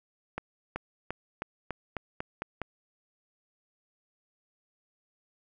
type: accelerating click train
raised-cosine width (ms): 0.5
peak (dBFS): -18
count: 9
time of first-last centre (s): 0.38-2.617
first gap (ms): 380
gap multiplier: 0.91
effects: none